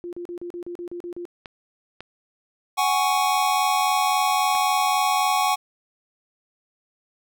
sine tone bursts, 349.2 Hz, F4, in tune, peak -30 dBFS, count 10, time 0.04-1.253 s, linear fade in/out 0 ms, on 88 ms, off 37 ms
clicks, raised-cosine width 0.3 ms, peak -21 dBFS, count 3, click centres 1.458 / 2.006 / 4.552 s
square chord, F# suspended second, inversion none, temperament equal with one note detuned, 746.9 / 830.6 / 1108.7 Hz, F#5 / G#5 / C#6, +16 / 0 / 0 cents, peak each -24 dBFS, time 2.77-5.56 s, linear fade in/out 20 ms
effects none

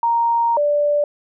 sine tone pair in turn, 932.3 / 586 Hz, A#5 / D5, 0 / -4 cents, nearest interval minor sixth, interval 804 cents, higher first, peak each -14 / -14 dBFS, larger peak neither, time 0.03-0.57 / 0.57-1.04 s, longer first, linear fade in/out 2 ms, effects none

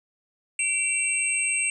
sine tone cluster, 2313 / 2723 / 8230 Hz, D7 / F7 / C9, -27 / -44 / -30 cents, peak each -29 / -27 / -25 dBFS, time 0.59-1.7 s, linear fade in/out 2 ms, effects none

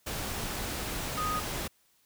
sine tone in noise, 1244.5 Hz, D#6, in tune, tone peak -30 dBFS, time 1.17-1.4 s, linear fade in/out 10 ms, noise pink, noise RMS -35 dBFS, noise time 0.06-1.68 s, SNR +2 dB, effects white hiss -68 dBFS RMS until 2.05 s

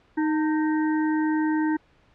harmonic tone with a mistuned harmonic, 311.1 Hz, D#4, in tune, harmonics 1 / 3 / 5 / 6, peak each -21 / -31 / -35 / -37 dBFS, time 0.17-1.77 s, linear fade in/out 10 ms, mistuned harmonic 3, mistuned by -53 cents, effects pink hiss -60 dBFS RMS until 2.14 s + low-pass 3000 Hz 12 dB/octave

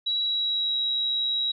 sine tone with pitch glide, 3894 to 3858 Hz, B7 to B7, -25 to -41 cents, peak -23 dBFS, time 0.06-1.52 s, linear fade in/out 10 ms, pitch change -16 cents, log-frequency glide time 0.21-0.77 s, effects none

